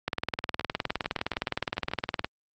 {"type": "two click trains", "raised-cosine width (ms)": 0.3, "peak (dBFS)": [-11, -21], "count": [43, 10], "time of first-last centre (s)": [[0.08, 2.245], [0.61, 1.914]], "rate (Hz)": [19.4, 6.9], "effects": ["high-pass 60 Hz 12 dB/octave", "Opus 48 kbps"]}